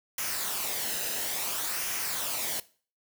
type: noise with flanger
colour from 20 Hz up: white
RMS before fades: -32 dBFS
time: 0.18-2.6 s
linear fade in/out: 2 ms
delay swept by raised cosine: 0.24 to 0.9 ms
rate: 0.58 Hz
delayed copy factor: -0.5
effects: noise-tail reverb RT60 0.4 s tail -19 dB re dry